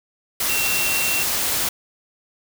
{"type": "tone in noise", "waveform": "sine", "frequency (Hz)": 2726, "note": "F7", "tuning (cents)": -43, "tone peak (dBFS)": -23, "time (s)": [0.49, 1.23], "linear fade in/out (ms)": 5, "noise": "white", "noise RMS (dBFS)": -22, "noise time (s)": [0.4, 1.69], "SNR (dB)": -4, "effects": []}